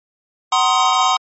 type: chord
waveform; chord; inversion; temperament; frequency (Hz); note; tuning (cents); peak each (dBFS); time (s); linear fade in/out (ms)
square; C half-diminished seventh; second; just; 753.5 / 941.9 / 1046.5 / 1255.8; Gb5 / Bb5 / C6 / Eb6; +31 / +18 / 0 / +16; -19 / -22 / -17 / -20; 0.52-1.17; 5
effects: MP3 32 kbps